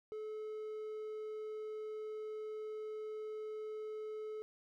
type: tone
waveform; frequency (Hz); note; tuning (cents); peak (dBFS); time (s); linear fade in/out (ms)
triangle; 430.9; A4; -36; -39; 0.12-4.42; 0
effects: none